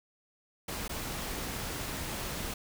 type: noise with dropouts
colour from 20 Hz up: pink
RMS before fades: -37 dBFS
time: 0.68-2.54 s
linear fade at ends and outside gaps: 5 ms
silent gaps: 0.88-0.893 s
effects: none